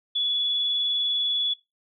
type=tone with vibrato; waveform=sine; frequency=3410 Hz; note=G#7; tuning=45 cents sharp; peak=-22 dBFS; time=0.15-1.54 s; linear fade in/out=10 ms; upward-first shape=sine; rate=20 Hz; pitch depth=19 cents each way; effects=noise-tail reverb RT60 0.2 s tail -19 dB re dry